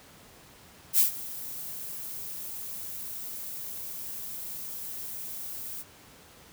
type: noise with ADSR envelope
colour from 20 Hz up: violet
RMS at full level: -19 dBFS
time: 0.93-5.84 s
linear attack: 57 ms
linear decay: 120 ms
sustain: -19 dB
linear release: 36 ms
effects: pink hiss -53 dBFS RMS until 6.52 s + high-pass 60 Hz 12 dB/octave